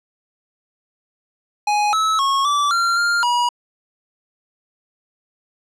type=tone with pitch steps; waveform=square; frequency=833 / 1299 / 1095 / 1159 / 1378 / 1401 / 965 Hz; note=G#5 / E6 / C#6 / D6 / F6 / F6 / B5; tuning=+5 / -26 / -22 / -23 / -24 / +5 / -40 cents; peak=-16 dBFS; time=1.67-3.49 s; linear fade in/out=5 ms; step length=260 ms; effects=low-pass 7000 Hz 12 dB/octave